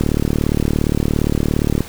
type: click train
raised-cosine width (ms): 3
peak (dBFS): -3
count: 68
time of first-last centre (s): 0.01-1.806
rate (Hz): 37.3
effects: pink hiss -35 dBFS RMS until 1.88 s